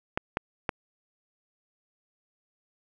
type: clicks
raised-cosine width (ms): 0.5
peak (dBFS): -11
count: 3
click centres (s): 0.175 / 0.371 / 0.692
effects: none